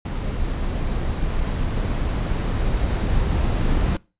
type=noise with level ramp; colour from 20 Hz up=brown; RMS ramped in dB=-25 to -19 dBFS; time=0.05-3.97 s; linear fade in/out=5 ms; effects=noise-tail reverb RT60 0.3 s tail -23 dB re dry + resampled to 8000 Hz